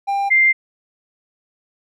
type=tone pair in turn; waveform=triangle / sine; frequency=796 / 2096 Hz; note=G5 / C7; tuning=+26 / +2 cents; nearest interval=octave + perfect fourth; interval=1676 cents; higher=second; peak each=-15 / -10 dBFS; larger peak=second; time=0.07-0.3 / 0.3-0.53 s; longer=neither; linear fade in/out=20 ms; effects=none